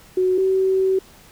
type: tone pair in turn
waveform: sine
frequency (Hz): 370 / 380.2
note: F#4 / F#4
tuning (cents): 0 / +47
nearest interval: unison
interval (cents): 47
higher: second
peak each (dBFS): -15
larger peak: neither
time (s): 0.17-0.38 / 0.38-0.99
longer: second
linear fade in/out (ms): 5
effects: pink hiss -48 dBFS RMS until 1.31 s